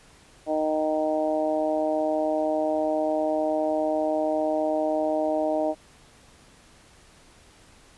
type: harmonic tone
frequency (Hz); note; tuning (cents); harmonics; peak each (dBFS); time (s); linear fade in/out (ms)
155.1; D#3; -5; 2 / 3 / 4 / 5 / 6; -28 / -34 / -24 / -31 / -38; 0.46-5.75; 50
effects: pink hiss -54 dBFS RMS until 7.97 s + resampled to 24000 Hz